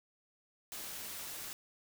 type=noise; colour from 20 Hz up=white; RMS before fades=-44 dBFS; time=0.72-1.53 s; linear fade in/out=0 ms; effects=none